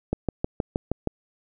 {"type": "click train", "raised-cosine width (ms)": 2, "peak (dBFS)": -10, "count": 7, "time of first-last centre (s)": [0.13, 1.073], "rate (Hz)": 6.36, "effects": []}